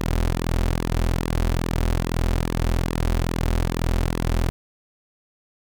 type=tone with flanger; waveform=sawtooth; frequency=41.79 Hz; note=E1; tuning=24 cents sharp; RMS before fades=-22 dBFS; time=0-4.5 s; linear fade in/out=0 ms; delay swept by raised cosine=1.3 to 6.9 ms; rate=2.4 Hz; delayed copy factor=-0.65; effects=none